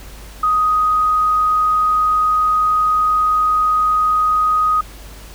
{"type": "tone", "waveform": "sine", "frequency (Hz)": 1250, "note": "D#6", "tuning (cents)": 8, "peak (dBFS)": -12, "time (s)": [0.43, 4.81], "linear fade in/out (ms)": 5, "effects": ["added 50 Hz sine -35 dBFS peak until 5.34 s", "pink hiss -40 dBFS RMS until 5.34 s"]}